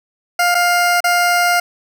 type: tone with dropouts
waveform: 20% pulse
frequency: 704 Hz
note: F5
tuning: 14 cents sharp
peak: -7 dBFS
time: 0.39-1.6 s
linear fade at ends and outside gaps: 5 ms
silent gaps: 0.546-0.55 / 1.005-1.041 s
effects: none